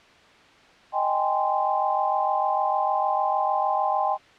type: chord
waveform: sine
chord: Ab major seventh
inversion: second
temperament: equal with one note detuned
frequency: 622.3 / 784 / 830.6 / 1039.9 Hz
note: Eb5 / G5 / Ab5 / C6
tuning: 0 / 0 / 0 / -11 cents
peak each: -29 / -24 / -27 / -27 dBFS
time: 0.92-4.18 s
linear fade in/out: 50 ms
effects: white hiss -52 dBFS RMS until 4.38 s + low-pass 3000 Hz 12 dB/octave